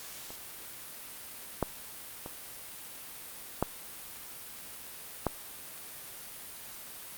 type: clicks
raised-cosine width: 1 ms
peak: -30 / -13 / -25 / -12 / -13 dBFS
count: 5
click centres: 0.305 / 1.627 / 2.261 / 3.626 / 5.267 s
effects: white hiss -45 dBFS RMS until 7.17 s + Opus 48 kbps